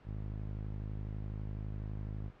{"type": "tone with band-pass filter", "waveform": "sawtooth", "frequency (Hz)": 52, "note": "G#1", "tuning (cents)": 3, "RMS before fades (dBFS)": -40, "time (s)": [0.04, 2.32], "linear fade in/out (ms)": 50, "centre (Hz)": 110, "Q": 1, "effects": ["pink hiss -60 dBFS RMS until 2.4 s", "low-pass 2000 Hz 12 dB/octave"]}